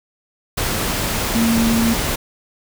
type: tone in noise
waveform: sine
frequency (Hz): 228.9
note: A#3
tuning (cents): -31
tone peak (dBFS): -14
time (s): 1.35-1.94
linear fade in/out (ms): 10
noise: pink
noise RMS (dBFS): -21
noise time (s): 0.57-2.16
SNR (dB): +4
effects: none